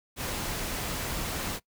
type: noise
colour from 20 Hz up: pink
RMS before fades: -33 dBFS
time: 0.16-1.6 s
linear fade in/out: 50 ms
effects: noise-tail reverb RT60 0.1 s tail -21 dB re dry